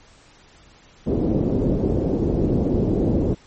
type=low-pass noise; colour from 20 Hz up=white; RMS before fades=-20 dBFS; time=1.06-3.35 s; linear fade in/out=20 ms; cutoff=420 Hz; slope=24 dB/octave; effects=pink hiss -51 dBFS RMS until 3.46 s + MP3 32 kbps